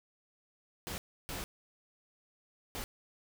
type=noise bursts at uneven times; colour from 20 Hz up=pink; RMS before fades=-40 dBFS; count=3; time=0.87-0.98 / 1.29-1.44 / 2.75-2.84 s; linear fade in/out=0 ms; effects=none